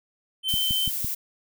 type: tone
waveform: triangle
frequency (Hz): 3089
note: G7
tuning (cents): -26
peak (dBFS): -22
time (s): 0.43-0.91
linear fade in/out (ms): 50
type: noise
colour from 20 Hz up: violet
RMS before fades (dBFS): -29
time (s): 0.48-1.15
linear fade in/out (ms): 10
type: click train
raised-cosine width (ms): 5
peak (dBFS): -19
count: 4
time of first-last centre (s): 0.54-1.046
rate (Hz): 5.93
effects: none